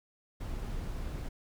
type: noise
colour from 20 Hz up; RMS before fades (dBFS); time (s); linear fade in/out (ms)
brown; -37; 0.4-1.29; 10
effects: none